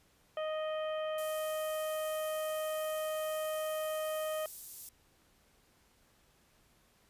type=harmonic tone; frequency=622.3 Hz; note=D#5; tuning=in tune; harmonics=1 / 2 / 3 / 4 / 5; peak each=-34 / -43 / -49 / -53 / -49 dBFS; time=0.37-4.46 s; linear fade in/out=2 ms
type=high-pass noise; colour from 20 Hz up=white; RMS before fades=-46 dBFS; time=1.18-4.89 s; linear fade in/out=2 ms; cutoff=7500 Hz; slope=12 dB/octave
effects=pink hiss -68 dBFS RMS until 7.09 s + resampled to 32000 Hz